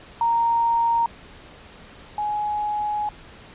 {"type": "tone pair in turn", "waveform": "sine", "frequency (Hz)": [929, 838.2], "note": ["A#5", "G#5"], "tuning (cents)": [-6, 16], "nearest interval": "major second", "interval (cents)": 178, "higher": "first", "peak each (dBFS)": [-17, -22], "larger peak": "first", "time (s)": [[0.21, 1.06], [2.18, 3.09]], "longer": "second", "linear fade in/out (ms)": 2, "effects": ["pink hiss -45 dBFS RMS until 3.54 s", "resampled to 8000 Hz"]}